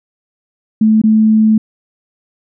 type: tone with dropouts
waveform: sine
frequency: 217.9 Hz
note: A3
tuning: 17 cents flat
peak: -6 dBFS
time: 0.81-1.58 s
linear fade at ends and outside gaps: 5 ms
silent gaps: 1.017-1.037 s
effects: none